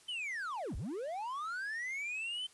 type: linear two-way sweep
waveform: triangle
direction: down then up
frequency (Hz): 3101 to 36.71 to 3101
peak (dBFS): -35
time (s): 0.08-2.47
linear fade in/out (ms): 10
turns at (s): 0.76
effects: white hiss -62 dBFS RMS until 2.53 s + resampled to 24000 Hz